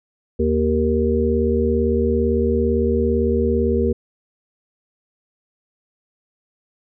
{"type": "harmonic tone", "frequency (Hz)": 77.78, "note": "D#2", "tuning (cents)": 0, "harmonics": [1, 3, 5, 6], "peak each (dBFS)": [-21, -21, -21, -21], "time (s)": [0.39, 3.93], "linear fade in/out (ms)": 10, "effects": []}